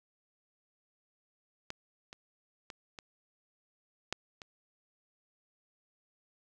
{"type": "clicks", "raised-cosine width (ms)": 0.2, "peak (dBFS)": [-21, -29, -26, -27, -15, -28], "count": 6, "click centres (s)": [1.704, 2.129, 2.702, 2.988, 4.126, 4.418], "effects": []}